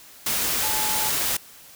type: tone in noise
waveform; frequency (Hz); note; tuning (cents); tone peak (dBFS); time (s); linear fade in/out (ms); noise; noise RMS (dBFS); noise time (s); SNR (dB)
sine; 860; A5; -40; -30; 0.63-1.09; 5; white; -24; 0.26-1.37; -9
effects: white hiss -47 dBFS RMS until 1.75 s